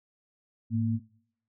sine tone pair together, 108.4 / 228.7 Hz, A2 / A#3, -25 / -33 cents, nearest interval octave + minor second, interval 1292 cents, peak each -27 dBFS, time 0.7-1 s, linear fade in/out 50 ms, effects noise-tail reverb RT60 0.7 s tail -22 dB re dry

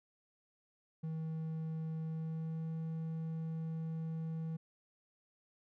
triangle tone with pitch glide, 159.9 to 161.48 Hz, D#3 to E3, +48 to -35 cents, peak -35 dBFS, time 1.03-4.57 s, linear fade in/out 10 ms, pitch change +17 cents, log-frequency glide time 2.02-2.72 s, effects none

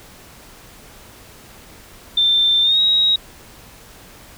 sine tone with pitch glide, 3570 to 3804 Hz, A7 to A#7, +24 to +34 cents, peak -12 dBFS, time 2.17-3.16 s, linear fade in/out 5 ms, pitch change +110 cents, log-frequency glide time 2.62-2.8 s, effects pink hiss -43 dBFS RMS until 4.37 s

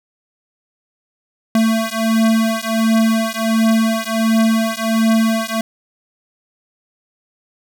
square beating tone pair, 222.8 / 224.2 Hz, A3 / A3, +22 / +33 cents, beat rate 1.4 Hz, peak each -17 dBFS, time 1.55-5.61 s, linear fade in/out 2 ms, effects none

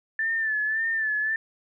sine tone with vibrato, 1762 Hz, A6, 2 cents sharp, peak -23 dBFS, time 0.19-1.36 s, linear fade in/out 2 ms, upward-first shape sine, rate 1.8 Hz, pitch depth 55 cents each way, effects none

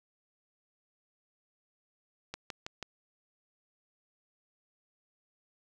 click train, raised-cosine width 0.2 ms, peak -21 dBFS, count 4, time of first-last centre 2.34-2.827 s, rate 6.16 Hz, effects none

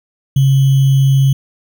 sine tone with sample-and-hold, 135.6 Hz, C#3, 38 cents flat, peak -7 dBFS, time 0.36-1.33 s, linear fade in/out 5 ms, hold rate 3150 Hz, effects none

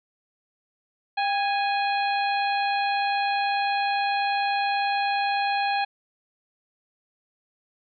harmonic tone with a mistuned harmonic, 830.6 Hz, G#5, in tune, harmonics 1 / 2 / 3 / 4 / 5, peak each -23 / -31 / -31 / -37 / -35 dBFS, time 1.17-5.85 s, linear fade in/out 10 ms, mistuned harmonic 1, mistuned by -66 cents, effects none

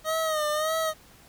25% pulse tone with vibrato, 622.3 Hz, D#5, in tune, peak -21 dBFS, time 0.04-0.94 s, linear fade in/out 50 ms, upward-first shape sine, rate 1.7 Hz, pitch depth 66 cents each way, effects pink hiss -54 dBFS RMS until 1.28 s

